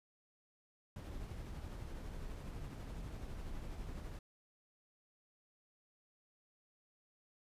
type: noise with tremolo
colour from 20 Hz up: brown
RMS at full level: -44 dBFS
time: 0.96-4.19 s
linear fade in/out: 2 ms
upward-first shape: triangle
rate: 12 Hz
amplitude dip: 35%
effects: resampled to 32000 Hz